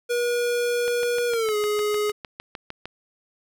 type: tone with pitch glide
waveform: square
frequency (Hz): 481.2 to 418.9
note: B4 to G#4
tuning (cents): -45 to +15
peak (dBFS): -22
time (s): 0.09-2.12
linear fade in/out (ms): 20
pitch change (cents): -240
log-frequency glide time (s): 1.28-1.56
type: click train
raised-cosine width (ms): 0.3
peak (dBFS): -18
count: 14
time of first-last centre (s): 0.88-2.856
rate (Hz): 6.58
effects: none